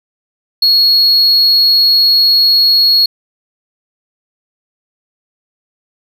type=tone; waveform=triangle; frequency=4324 Hz; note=C#8; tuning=44 cents flat; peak=-5 dBFS; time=0.62-3.06 s; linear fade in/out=5 ms; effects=none